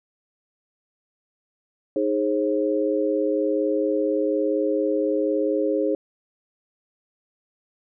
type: chord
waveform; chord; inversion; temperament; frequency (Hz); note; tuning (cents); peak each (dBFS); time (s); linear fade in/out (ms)
sine; Ab major; second; equal with one note detuned; 311.1 / 415.3 / 536.4; Eb4 / Ab4 / C5; 0 / 0 / +43; -24; 1.96-5.95; 2
effects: none